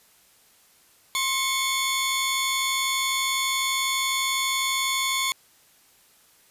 sawtooth tone cluster, 1062 / 2204 / 3478 Hz, C6 / C#7 / A7, +25 / -11 / -21 cents, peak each -24 dBFS, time 1.15-5.32 s, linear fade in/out 0 ms, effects white hiss -58 dBFS RMS until 6.5 s + resampled to 32000 Hz

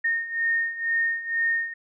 sine beating tone pair, 1837 / 1839.1 Hz, A#6 / A#6, -26 / -24 cents, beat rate 2.1 Hz, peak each -28 / -24 dBFS, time 0.04-1.74 s, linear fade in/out 10 ms, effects none

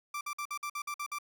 30% pulse tone bursts, 1174.7 Hz, D6, in tune, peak -32 dBFS, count 9, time 0.14-1.186 s, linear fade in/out 5 ms, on 70 ms, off 52 ms, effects none

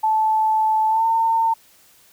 sine tone with pitch glide, 873 to 905.4 Hz, A5 to A5, -14 to +49 cents, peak -15 dBFS, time 0.03-1.54 s, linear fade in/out 10 ms, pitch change +63 cents, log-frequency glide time 0.88-1.05 s, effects white hiss -53 dBFS RMS until 2.12 s

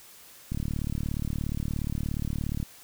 click train, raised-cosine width 5 ms, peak -18 dBFS, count 79, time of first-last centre 0.52-2.628 s, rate 37 Hz, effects white hiss -51 dBFS RMS until 2.83 s

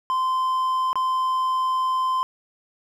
triangle tone with dropouts, 1035 Hz, C6, 19 cents flat, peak -18 dBFS, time 0.1-2.23 s, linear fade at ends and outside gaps 0 ms, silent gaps 0.93-0.956 s, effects none

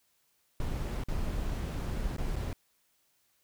brown noise with dropouts, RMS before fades -33 dBFS, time 0.6-2.53 s, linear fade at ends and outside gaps 1 ms, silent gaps 1.037-1.085 / 2.165-2.182 / 2.359-2.363 s, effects white hiss -72 dBFS RMS until 3.43 s

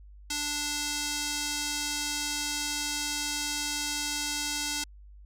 square tone with band-pass filter, 293.7 Hz, D4, in tune, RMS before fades -32 dBFS, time 0.3-4.84 s, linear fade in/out 5 ms, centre 6100 Hz, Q 1.2, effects added 50 Hz sine -47 dBFS peak until 5.25 s

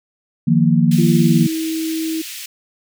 sine chord, Eb suspended second, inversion none, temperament equal, 155.56 / 174.61 / 233.1 Hz, Eb3 / F3 / Bb3, 0 / 0 / 0 cents, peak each -15 dBFS, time 0.47-1.47 s, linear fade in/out 10 ms
pink high-pass noise, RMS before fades -31 dBFS, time 0.91-2.46 s, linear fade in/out 5 ms, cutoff 2300 Hz, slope 24 dB/octave
sine tone with pitch glide, 339.6 to 320.7 Hz, F4 to E4, -48 to -48 cents, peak -19 dBFS, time 0.98-2.22 s, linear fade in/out 10 ms, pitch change -100 cents, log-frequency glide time 1.17-1.47 s
effects none

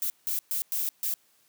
violet noise bursts at uneven times, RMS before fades -29 dBFS, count 5, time 0.02-0.1 / 0.27-0.39 / 0.51-0.62 / 0.72-0.89 / 1.03-1.14 s, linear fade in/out 0 ms, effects white hiss -65 dBFS RMS until 1.48 s + high-pass 100 Hz 12 dB/octave

